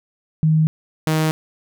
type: tone pair in turn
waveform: sine / sawtooth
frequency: 157.1 / 157.1 Hz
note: D#3 / D#3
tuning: +17 / +17 cents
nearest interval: unison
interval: 0 cents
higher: neither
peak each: -12 dBFS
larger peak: neither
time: 0.43-0.67 / 1.07-1.31 s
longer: neither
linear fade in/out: 0 ms
effects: none